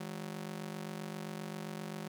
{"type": "ring-modulated tone", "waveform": "sawtooth", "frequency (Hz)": 185, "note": "F#3", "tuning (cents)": 0, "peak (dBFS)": -33, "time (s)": [0, 2.08], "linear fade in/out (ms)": 5, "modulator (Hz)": 23.8, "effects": []}